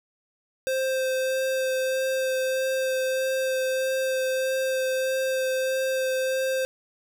square tone with vibrato, 523.3 Hz, C5, in tune, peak -24 dBFS, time 0.67-6.65 s, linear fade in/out 0 ms, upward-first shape sine, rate 1.6 Hz, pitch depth 10 cents each way, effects none

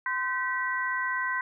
sine tone cluster, 1029 / 1536 / 1945 Hz, C6 / G6 / B6, -29 / -36 / -27 cents, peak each -31 dBFS, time 0.06-1.41 s, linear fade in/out 2 ms, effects none

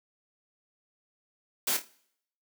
white noise with echo, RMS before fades -28 dBFS, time 1.67-1.77 s, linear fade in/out 5 ms, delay 26 ms, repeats 4, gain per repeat -9 dB, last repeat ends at 1.874 s, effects noise-tail reverb RT60 0.7 s tail -22 dB re dry + high-pass 200 Hz 12 dB/octave

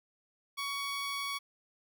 15% pulse tone, 1122 Hz, C#6, 21 cents sharp, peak -28 dBFS, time 0.57-1.39 s, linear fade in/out 20 ms, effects none

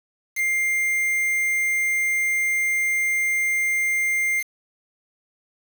triangle tone with quantisation, 2100 Hz, C7, 6 cents sharp, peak -18 dBFS, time 0.35-4.44 s, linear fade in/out 50 ms, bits 5, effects none

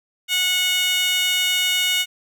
15% pulse tone with high-pass filter, 732 Hz, F#5, 19 cents flat, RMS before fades -20 dBFS, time 0.28-2.06 s, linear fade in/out 50 ms, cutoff 2900 Hz, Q 2, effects none

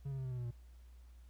triangle tone with pitch steps, 138.59 / 135.11 / 131.72 / 128.42 / 125.19 / 122.05 / 118.99 Hz, C#3 / C#3 / C3 / C3 / B2 / B2 / A#2, 0 / -44 / +12 / -32 / +24 / -20 / +36 cents, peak -36 dBFS, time 0.05-0.512 s, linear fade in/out 10 ms, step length 66 ms, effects added 60 Hz sine -54 dBFS peak until 1.29 s + pink hiss -73 dBFS RMS until 1.29 s

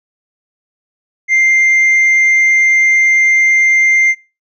triangle tone with tanh clipping, 2097 Hz, C7, 3 cents sharp, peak -8 dBFS, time 1.28-4.15 s, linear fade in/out 50 ms, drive 7 dB, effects noise-tail reverb RT60 0.3 s tail -22 dB re dry + resampled to 16000 Hz

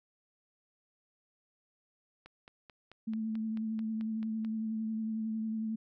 click train, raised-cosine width 0.3 ms, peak -35 dBFS, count 11, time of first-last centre 2.26-4.448 s, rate 4.57 Hz
sine tone with vibrato, 220.4 Hz, A3, 3 cents sharp, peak -32 dBFS, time 3.07-5.76 s, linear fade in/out 10 ms, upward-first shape triangle, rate 11 Hz, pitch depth 27 cents each way
effects none

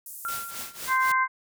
white band-pass noise, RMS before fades -41 dBFS, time 0.06-0.51 s, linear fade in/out 2 ms, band 8300 to 15000 Hz, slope 24 dB/octave
sine tone with exponential decay, 1376 Hz, F6, 26 cents flat, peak -27 dBFS, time 0.25-1.08 s, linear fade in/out 0 ms, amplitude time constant 180 ms
white noise with tremolo, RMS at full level -34 dBFS, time 0.28-1.12 s, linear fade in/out 5 ms, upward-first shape triangle, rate 3.9 Hz, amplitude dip 90%
harmonic tone, 520 Hz, C5, 11 cents flat, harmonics 2 / 3 / 4, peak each -22 / -26 / -28 dBFS, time 0.87-1.28 s, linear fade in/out 50 ms
effects none

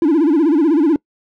triangle tone with vibrato, 310 Hz, D#4, 6 cents flat, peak -7 dBFS, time 0.02-0.96 s, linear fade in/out 2 ms, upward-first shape sine, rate 16 Hz, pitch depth 180 cents each way, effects noise-tail reverb RT60 0.1 s tail -25 dB re dry + tanh soft clip ceiling -5 dBFS

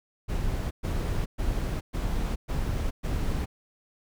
brown noise bursts, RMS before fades -28 dBFS, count 6, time 0.28-3.46 s, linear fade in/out 20 ms, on 430 ms, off 120 ms, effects none

